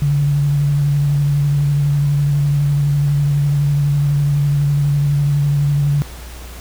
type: tone with vibrato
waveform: sine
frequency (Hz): 143.7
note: D3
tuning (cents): -37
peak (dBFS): -12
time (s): 0.02-6.02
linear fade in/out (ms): 0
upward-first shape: sine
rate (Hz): 12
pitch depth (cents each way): 25
effects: added 60 Hz sine -31 dBFS peak until 6.6 s + pink hiss -37 dBFS RMS until 6.6 s